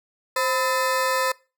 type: ring-modulated tone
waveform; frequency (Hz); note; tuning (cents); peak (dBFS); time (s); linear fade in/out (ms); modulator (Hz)
25% pulse; 768; G5; -36; -14; 0.36-1.32; 5; 243
effects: noise-tail reverb RT60 0.3 s tail -22 dB re dry